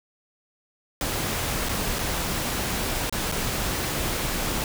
pink noise with dropouts, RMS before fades -27 dBFS, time 1.01-4.64 s, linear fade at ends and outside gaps 1 ms, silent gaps 1.687-1.692 / 1.986-1.99 / 3.096-3.125 / 3.316-3.322 s, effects none

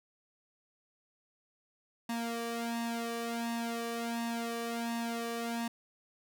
sawtooth tone with flanger, 232.7 Hz, A#3, 3 cents flat, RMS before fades -36 dBFS, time 2.09-5.68 s, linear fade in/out 5 ms, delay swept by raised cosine 1.1 to 1.72 ms, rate 1.4 Hz, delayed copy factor +0.85, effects none

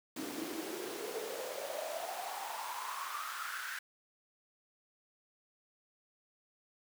pink noise with high-pass filter sweep, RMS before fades -41 dBFS, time 0.16-3.79 s, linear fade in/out 5 ms, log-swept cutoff 270 to 1600 Hz, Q 6.5, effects none

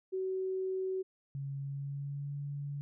sine tone, 377 Hz, F#4, 32 cents sharp, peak -32 dBFS, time 0.12-1.03 s, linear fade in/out 20 ms
sine tone with pitch glide, 138.59 to 142.73 Hz, C#3 to D3, 0 to -49 cents, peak -36 dBFS, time 1.35-2.81 s, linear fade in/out 0 ms, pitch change +51 cents, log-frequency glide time 1.59-2.34 s
effects none

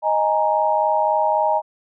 sine chord, D# suspended fourth, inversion none, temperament just, 622.3 / 829.7 / 933.4 Hz, D#5 / G#5 / A#5, 0 / -2 / +2 cents, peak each -20 dBFS, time 0.02-1.62 s, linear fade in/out 50 ms, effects none

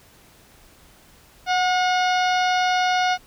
harmonic tone with a mistuned harmonic, 723 Hz, F#5, 40 cents flat, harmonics 1 / 2 / 3 / 4 / 5 / 6 / 7 / 8, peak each -19 / -25 / -29 / -31 / -33 / -35 / -36 / -37 dBFS, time 1.46-3.18 s, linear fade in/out 50 ms, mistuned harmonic 1, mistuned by +25 cents, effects pink hiss -52 dBFS RMS until 3.26 s

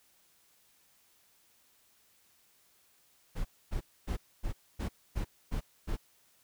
brown noise bursts, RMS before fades -33 dBFS, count 8, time 3.35-5.97 s, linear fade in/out 20 ms, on 100 ms, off 260 ms, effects white hiss -67 dBFS RMS until 6.43 s

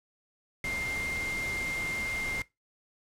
sine tone in noise, 2107 Hz, C7, 12 cents sharp, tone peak -32 dBFS, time 0.64-2.42 s, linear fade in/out 2 ms, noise pink, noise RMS -39 dBFS, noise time 0.64-2.42 s, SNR +4 dB, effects noise-tail reverb RT60 0.2 s tail -20 dB re dry + low-pass 11000 Hz 12 dB/octave

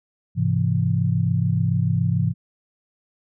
sine chord, Ab augmented, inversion none, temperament equal with one note detuned, 103.83 / 130.81 / 168.08 Hz, Ab2 / C3 / E3, 0 / 0 / +34 cents, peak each -22 dBFS, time 0.35-2.34 s, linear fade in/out 50 ms, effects none

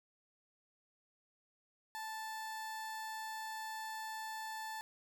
30% pulse tone, 879 Hz, A5, 2 cents flat, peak -39 dBFS, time 1.95-4.81 s, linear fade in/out 0 ms, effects none

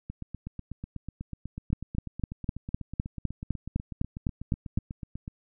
two click trains, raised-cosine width 5 ms, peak -24 / -14 dBFS, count 43 / 13, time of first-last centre 0.1-5.279 / 1.73-4.776 s, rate 8.11 / 3.94 Hz, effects none

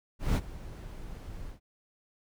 brown noise with ADSR envelope, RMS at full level -23 dBFS, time 0.19-1.6 s, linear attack 170 ms, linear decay 42 ms, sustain -19 dB, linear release 110 ms, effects none

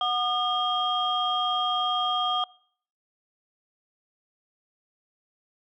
sine tone cluster, 734 / 1217 / 3231 Hz, F#5 / D#6 / G#7, -14 / -39 / -48 cents, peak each -27 dBFS, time 0.01-2.44 s, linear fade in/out 2 ms, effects noise-tail reverb RT60 0.6 s tail -24 dB re dry + tanh soft clip ceiling -13 dBFS

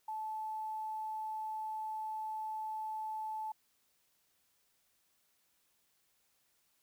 sine tone with quantisation, 870 Hz, A5, 20 cents flat, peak -37 dBFS, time 0.08-3.52 s, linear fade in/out 5 ms, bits 11, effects white hiss -75 dBFS RMS until 6.82 s

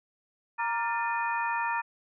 sine tone cluster, 933 / 1172 / 1396 / 1787 / 2461 Hz, A#5 / D6 / F6 / A6 / D#7, +1 / -4 / -1 / +26 / -20 cents, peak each -29 / -38 / -36 / -34 / -38 dBFS, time 0.58-1.82 s, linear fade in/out 20 ms, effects none

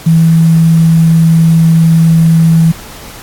sine tone with quantisation, 163.5 Hz, E3, 14 cents flat, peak -3 dBFS, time 0.06-2.72 s, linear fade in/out 10 ms, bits 5, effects pink hiss -30 dBFS RMS until 3.22 s + AAC 64 kbps

